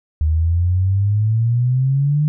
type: exponential sweep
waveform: sine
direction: up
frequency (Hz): 76 to 152.9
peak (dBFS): -13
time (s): 0.21-2.28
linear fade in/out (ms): 0
effects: none